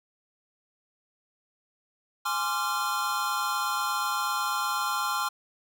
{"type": "chord", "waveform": "square", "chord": "D half-diminished seventh", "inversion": "second", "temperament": "equal with one note detuned", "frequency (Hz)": [830.6, 1046.5, 1174.7, 1378.5], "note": ["Ab5", "C6", "D6", "F6"], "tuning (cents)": [0, 0, 0, -23], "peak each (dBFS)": [-35, -32, -35, -31], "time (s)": [2.25, 5.29], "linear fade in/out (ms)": 10, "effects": []}